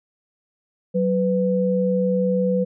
sine tone pair together, 186.7 / 498.4 Hz, F#3 / B4, +16 / +16 cents, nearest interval octave + perfect fourth, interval 1700 cents, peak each -20 dBFS, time 0.94-2.65 s, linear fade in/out 20 ms, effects none

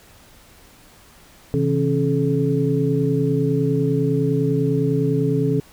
sine tone cluster, 131.9 / 161.8 / 273.3 / 429.6 Hz, C3 / E3 / C#4 / A4, +14 / -32 / -24 / -41 cents, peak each -22 dBFS, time 1.54-5.6 s, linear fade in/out 0 ms, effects pink hiss -49 dBFS RMS until 5.72 s

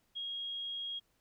sine tone, 3276 Hz, G#7, 24 cents flat, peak -37 dBFS, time 0.15-1 s, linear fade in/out 20 ms, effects pink hiss -75 dBFS RMS until 1.2 s

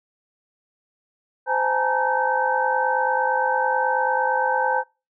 sine tone cluster, 516 / 830 / 879 / 938 / 1542 Hz, C5 / G#5 / A5 / A#5 / G6, -24 / -1 / -2 / +11 / -29 cents, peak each -25 dBFS, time 1.46-4.84 s, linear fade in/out 50 ms, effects noise-tail reverb RT60 0.3 s tail -26 dB re dry

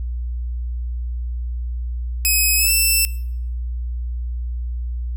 5% pulse tone with pitch glide, 2540 to 2665 Hz, D#7 to E7, +35 to +18 cents, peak -6 dBFS, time 2.25-3.05 s, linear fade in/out 0 ms, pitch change +83 cents, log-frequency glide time 2.57-2.71 s, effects noise-tail reverb RT60 0.7 s tail -22 dB re dry + added 60 Hz sine -22 dBFS peak until 5.16 s

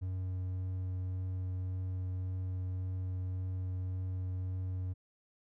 triangle tone with vibrato, 92.5 Hz, F#2, in tune, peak -32 dBFS, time 0.01-4.94 s, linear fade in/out 20 ms, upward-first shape triangle, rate 1.8 Hz, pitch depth 9 cents each way, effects none

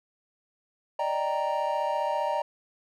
triangle chord, Eb major seventh, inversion third, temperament equal, 587.3 / 622.3 / 784 / 932.3 Hz, D5 / Eb5 / G5 / Bb5, 0 / 0 / 0 / 0 cents, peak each -29 / -31 / -31 / -27 dBFS, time 0.99-2.42 s, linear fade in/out 5 ms, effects none

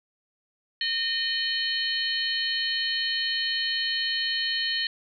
harmonic tone with a mistuned harmonic, 612 Hz, D#5, 29 cents flat, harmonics 3 / 4 / 5 / 6 / 7, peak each -30 / -41 / -29 / -36 / -29 dBFS, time 0.81-4.87 s, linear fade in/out 2 ms, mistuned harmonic 6, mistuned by +93 cents, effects none

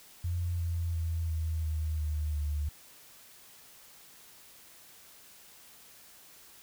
sine tone with pitch steps, 87.1 / 84.77 / 82.5 / 80.29 / 78.14 / 76.04 / 74.01 Hz, F2 / E2 / E2 / E2 / D#2 / D#2 / D2, -4 / +49 / +2 / -45 / +8 / -39 / +14 cents, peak -29 dBFS, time 0.24-2.69 s, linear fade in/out 5 ms, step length 350 ms, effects white hiss -55 dBFS RMS until 6.62 s

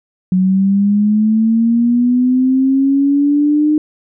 sine linear sweep, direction up, 183.1 to 305.5 Hz, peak -9 dBFS, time 0.32-3.78 s, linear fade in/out 2 ms, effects none

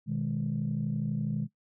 sine chord, G# minor, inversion first, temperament equal, 123.47 / 155.56 / 207.7 Hz, B2 / D#3 / G#3, 0 / 0 / 0 cents, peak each -34 / -31 / -32 dBFS, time 0.06-1.48 s, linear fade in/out 50 ms, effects noise-tail reverb RT60 0.1 s tail -17 dB re dry + tanh soft clip ceiling -21 dBFS

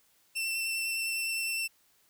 sawtooth tone with vibrato, 2687 Hz, E7, 33 cents sharp, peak -27 dBFS, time 0.35-1.68 s, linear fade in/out 20 ms, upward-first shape sine, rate 9.8 Hz, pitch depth 12 cents each way, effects white hiss -67 dBFS RMS until 2.09 s

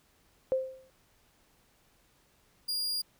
sine tone with exponential decay, 523.3 Hz, C5, in tune, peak -22 dBFS, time 0.52-0.9 s, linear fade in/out 0 ms, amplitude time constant 81 ms
40% pulse tone, 4828 Hz, D8, 47 cents sharp, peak -29 dBFS, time 2.68-3.02 s, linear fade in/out 10 ms
effects pink hiss -67 dBFS RMS until 3.19 s

